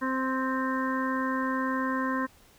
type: harmonic tone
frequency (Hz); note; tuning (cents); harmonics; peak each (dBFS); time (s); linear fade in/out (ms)
261.6; C4; 0; 1 / 2 / 4 / 5 / 6 / 7; -29 / -36 / -31 / -43 / -36 / -37; 0.01-2.27; 20
effects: pink hiss -58 dBFS RMS until 2.58 s